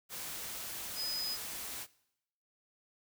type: tone in noise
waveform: sine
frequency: 5010 Hz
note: D#8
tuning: 11 cents sharp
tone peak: -35 dBFS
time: 0.95-1.38 s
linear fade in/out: 50 ms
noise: white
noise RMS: -42 dBFS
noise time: 0.09-1.87 s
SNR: +4 dB
effects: noise-tail reverb RT60 0.8 s tail -21 dB re dry